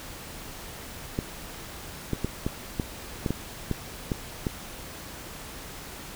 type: clicks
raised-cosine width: 3 ms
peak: -13 dBFS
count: 10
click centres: 1.189 / 2.133 / 2.246 / 2.465 / 2.798 / 3.262 / 3.306 / 3.713 / 4.118 / 4.468 s
effects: pink hiss -41 dBFS RMS until 6.15 s